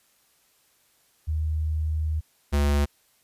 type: tone pair in turn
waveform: sine / square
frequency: 77.9 / 71.84 Hz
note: D#2 / D2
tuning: +3 / -38 cents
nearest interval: minor second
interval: 141 cents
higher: first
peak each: -23 / -20 dBFS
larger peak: second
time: 1.27-2.21 / 2.52-2.86 s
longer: first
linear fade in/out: 20 ms
effects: white hiss -64 dBFS RMS until 3.23 s + resampled to 32000 Hz